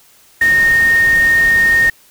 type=tone in noise; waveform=sine; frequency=1844 Hz; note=A#6; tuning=19 cents flat; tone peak=-8 dBFS; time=0.41-1.9 s; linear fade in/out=5 ms; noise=pink; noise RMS=-26 dBFS; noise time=0.41-1.9 s; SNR=+15 dB; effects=white hiss -48 dBFS RMS until 2.1 s